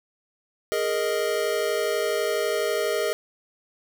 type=chord; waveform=square; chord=Ab suspended second; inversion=none; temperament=equal with one note detuned; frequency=414.1 / 466.2 / 622.3 Hz; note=Ab4 / Bb4 / Eb5; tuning=-5 / 0 / 0 cents; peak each=-28 dBFS; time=0.72-3.13 s; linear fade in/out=0 ms; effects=none